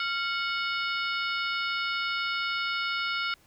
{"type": "harmonic tone with a mistuned harmonic", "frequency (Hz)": 734, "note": "F#5", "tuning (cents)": -14, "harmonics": [2, 3, 4, 5, 6, 7], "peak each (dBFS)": [-30, -34, -36, -38, -40, -41], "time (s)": [0, 3.34], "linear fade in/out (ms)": 2, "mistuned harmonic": 2, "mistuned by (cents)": -100, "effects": ["pink hiss -61 dBFS RMS until 3.46 s"]}